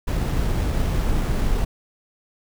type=noise with sample-and-hold; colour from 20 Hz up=brown; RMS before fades=-21 dBFS; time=0.07-1.65 s; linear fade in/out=10 ms; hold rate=8820 Hz; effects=none